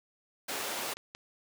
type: high-pass noise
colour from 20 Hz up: pink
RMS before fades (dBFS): -36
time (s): 0.48-0.94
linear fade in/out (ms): 10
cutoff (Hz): 400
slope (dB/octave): 12
type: click train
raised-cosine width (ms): 0.2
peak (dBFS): -26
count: 4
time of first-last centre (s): 0.61-1.15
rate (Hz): 5.56
effects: none